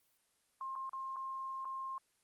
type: tone with dropouts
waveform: sine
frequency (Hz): 1063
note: C6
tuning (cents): +27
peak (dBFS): -39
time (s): 0.61-1.98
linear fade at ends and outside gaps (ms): 1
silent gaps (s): 0.754-0.76 / 0.894-0.932 / 1.161-1.166 / 1.647-1.653
effects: white hiss -75 dBFS RMS until 2.23 s + Opus 24 kbps